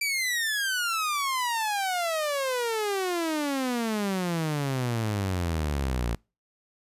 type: exponential sweep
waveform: sawtooth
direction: down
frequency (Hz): 2349 to 56.1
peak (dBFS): -22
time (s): 0.01-6.15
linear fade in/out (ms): 5
effects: noise-tail reverb RT60 0.3 s tail -26 dB re dry + resampled to 32000 Hz